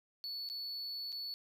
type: tone with dropouts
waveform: triangle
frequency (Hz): 4435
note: C#8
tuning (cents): 0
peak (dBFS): -38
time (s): 0.24-1.34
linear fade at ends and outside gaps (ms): 0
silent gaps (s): 0.489-0.499 / 1.12-1.126
effects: none